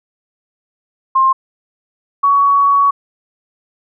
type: tone pair in turn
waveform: sine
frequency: 1060 / 1123 Hz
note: C6 / C#6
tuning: +22 / +22 cents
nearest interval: minor second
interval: 100 cents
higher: second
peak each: -8 dBFS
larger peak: neither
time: 1.15-1.33 / 2.23-2.91 s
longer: second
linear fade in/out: 10 ms
effects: none